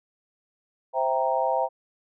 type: chord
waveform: sine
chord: C dominant seventh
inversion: none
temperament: equal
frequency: 523.3 / 659.3 / 784 / 932.3 Hz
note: C5 / E5 / G5 / Bb5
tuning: 0 / 0 / 0 / 0 cents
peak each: -27 dBFS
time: 0.93-1.69 s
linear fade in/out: 50 ms
effects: none